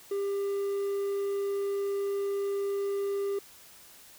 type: tone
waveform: triangle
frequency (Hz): 398.5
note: G4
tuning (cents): +28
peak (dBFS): -26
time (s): 0.11-3.39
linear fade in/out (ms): 5
effects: white hiss -53 dBFS RMS until 4.18 s